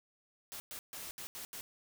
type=noise bursts at uneven times; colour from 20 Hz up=white; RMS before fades=-45 dBFS; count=6; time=0.52-0.6 / 0.71-0.79 / 0.93-1.11 / 1.18-1.27 / 1.35-1.45 / 1.53-1.61 s; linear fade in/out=0 ms; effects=none